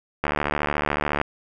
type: click train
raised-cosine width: 0.5 ms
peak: -7 dBFS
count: 73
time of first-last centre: 0.24-1.214 s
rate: 73.9 Hz
effects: none